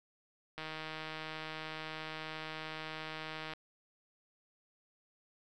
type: click train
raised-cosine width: 0.3 ms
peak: -26 dBFS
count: 465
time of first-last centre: 0.58-3.535 s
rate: 157 Hz
effects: none